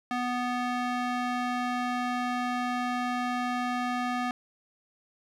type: tone with band-pass filter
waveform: square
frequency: 246.9 Hz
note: B3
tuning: in tune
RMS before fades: -30 dBFS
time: 0.11-4.31 s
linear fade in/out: 0 ms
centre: 1200 Hz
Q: 0.72
effects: none